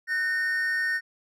triangle tone pair together, 1496.8 / 1832 Hz, F#6 / A#6, +20 / -31 cents, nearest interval minor third, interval 349 cents, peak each -29 / -23 dBFS, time 0.07-1.01 s, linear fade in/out 50 ms, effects none

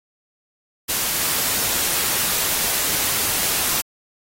white noise, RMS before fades -21 dBFS, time 0.88-3.82 s, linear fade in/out 20 ms, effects AAC 48 kbps

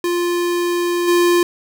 square tone with level steps, 349.2 Hz, F4, in tune, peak -17 / -12 dBFS, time 0.04-1.43 s, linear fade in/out 2 ms, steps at 1.07 s, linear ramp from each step 20 ms, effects none

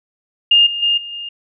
sine tone with level steps, 2824 Hz, F7, 19 cents sharp, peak -7 / -20 / -12 / -27 / -25 dBFS, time 0.51-1.29 s, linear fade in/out 5 ms, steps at 0.66 / 0.82 / 0.97 / 1.12 s, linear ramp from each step 10 ms, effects none

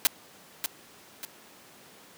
white noise with echo, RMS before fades -21 dBFS, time 0.05-0.07 s, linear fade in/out 0 ms, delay 590 ms, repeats 2, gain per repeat -8 dB, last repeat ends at 1.25 s, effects pink hiss -52 dBFS RMS until 2.17 s + high-pass 200 Hz 12 dB/octave

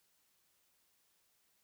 silence, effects white hiss -75 dBFS RMS until 1.63 s

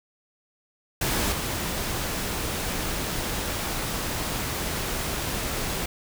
pink noise with level steps, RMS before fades -25 / -29 dBFS, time 1.01-5.86 s, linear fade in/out 5 ms, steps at 1.32 s, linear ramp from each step 5 ms, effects none

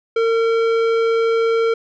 triangle tone with tanh clipping, 455.7 Hz, A#4, 39 cents flat, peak -16 dBFS, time 0.16-1.74 s, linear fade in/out 5 ms, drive 18 dB, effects none

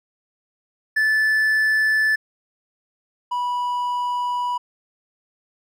triangle tone pair in turn, 1746 / 979.9 Hz, A6 / B5, -14 / -14 cents, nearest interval minor seventh, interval 1000 cents, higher first, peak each -14 / -19 dBFS, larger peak first, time 0.96-2.16 / 3.31-4.58 s, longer second, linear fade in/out 10 ms, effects none

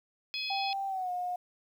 harmonic tone, 843 Hz, G#5, 26 cents sharp, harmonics 3 / 4 / 5 / 6, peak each -37 / -38 / -39 / -40 dBFS, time 0.34-0.73 s, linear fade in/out 0 ms
sine tone with pitch glide, 784 to 718.9 Hz, G5 to F5, 0 to +50 cents, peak -31 dBFS, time 0.5-1.36 s, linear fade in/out 5 ms, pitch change -150 cents, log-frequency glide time 0.87-1.11 s
effects 10-bit

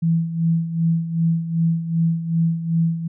sine tone with tremolo, 165.4 Hz, E3, 6 cents sharp, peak -14 dBFS, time 0.02-3.08 s, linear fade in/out 10 ms, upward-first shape sine, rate 2.6 Hz, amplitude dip 70%, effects none

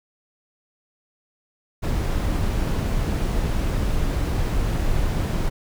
brown noise, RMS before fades -22 dBFS, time 1.82-5.5 s, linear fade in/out 20 ms, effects none

